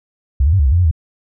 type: tone with pitch steps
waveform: sine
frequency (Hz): 66.8 / 77.6 / 96.8 / 72 / 64.3 / 85.3 / 89.9 / 79.2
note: C2 / D#2 / G2 / D2 / C2 / F2 / F#2 / D#2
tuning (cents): +36 / -4 / -21 / -34 / -30 / -40 / -49 / +31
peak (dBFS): -9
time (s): 0.4-0.912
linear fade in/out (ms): 5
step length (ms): 64
effects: none